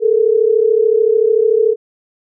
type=tone pair together; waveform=sine; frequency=427 / 460.6 Hz; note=G#4 / A#4; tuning=+48 / -21 cents; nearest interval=minor second; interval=131 cents; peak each=-12 dBFS; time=0-1.76 s; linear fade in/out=50 ms; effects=none